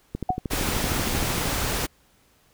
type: click train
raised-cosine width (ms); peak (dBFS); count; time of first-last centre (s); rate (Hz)
3; -15; 18; 0.15-1.458; 13
type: tone with exponential decay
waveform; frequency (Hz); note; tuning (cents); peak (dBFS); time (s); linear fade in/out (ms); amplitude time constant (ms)
sine; 740; F#5; 0; -16; 0.29-0.4; 5; 23
type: noise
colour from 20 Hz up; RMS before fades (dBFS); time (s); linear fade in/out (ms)
pink; -26; 0.5-1.87; 20
effects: pink hiss -61 dBFS RMS until 2.53 s